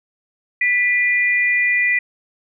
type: tone pair together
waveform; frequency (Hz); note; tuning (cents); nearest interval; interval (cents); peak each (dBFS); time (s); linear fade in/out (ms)
sine; 1975.5 / 2410; B6 / D7; 0 / +44; minor third; 344; -15 / -20; 0.61-1.99; 5
effects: none

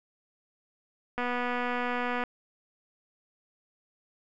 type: click train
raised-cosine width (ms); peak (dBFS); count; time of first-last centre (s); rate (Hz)
0.5; -17; 260; 1.18-2.237; 245
effects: none

